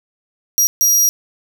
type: tone bursts at uneven times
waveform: sawtooth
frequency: 5730 Hz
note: F8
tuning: 44 cents sharp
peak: -8 dBFS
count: 2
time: 0.58-0.67 / 0.81-1.09 s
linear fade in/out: 0 ms
effects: none